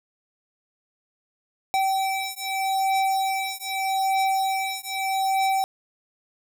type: beating tone pair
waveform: square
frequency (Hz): 771 / 771.81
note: G5 / G5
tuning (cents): -29 / -27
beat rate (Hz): 0.81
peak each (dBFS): -26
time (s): 1.74-5.64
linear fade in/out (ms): 0
effects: none